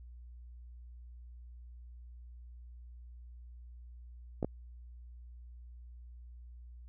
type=clicks; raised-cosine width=2 ms; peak=-19 dBFS; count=2; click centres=4.428 / 4.446 s; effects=added 60 Hz sine -48 dBFS peak until 6.88 s